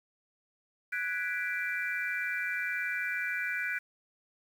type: chord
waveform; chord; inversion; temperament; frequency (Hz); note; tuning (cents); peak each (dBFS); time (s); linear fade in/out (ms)
sine; G# half-diminished seventh; third; equal; 1480 / 1661.2 / 1975.5 / 2349; F#6 / G#6 / B6 / D7; 0 / 0 / 0 / 0; -34 / -38 / -38 / -36; 0.92-3.79; 10
effects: 9-bit